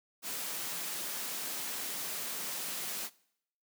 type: high-pass noise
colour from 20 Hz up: white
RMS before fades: -38 dBFS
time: 0.22-3.1 s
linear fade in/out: 50 ms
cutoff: 140 Hz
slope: 96 dB/octave
effects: noise-tail reverb RT60 0.7 s tail -22 dB re dry